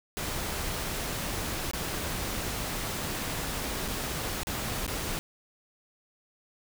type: noise with dropouts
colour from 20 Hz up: pink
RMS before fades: -33 dBFS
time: 0.17-5.19 s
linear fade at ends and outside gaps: 0 ms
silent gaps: 1.712-1.734 / 3.88-3.884 / 4.433-4.47 / 4.865-4.878 s
effects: none